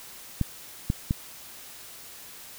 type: clicks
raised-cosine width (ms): 5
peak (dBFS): -11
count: 3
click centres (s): 0.413 / 0.901 / 1.109
effects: white hiss -45 dBFS RMS until 2.58 s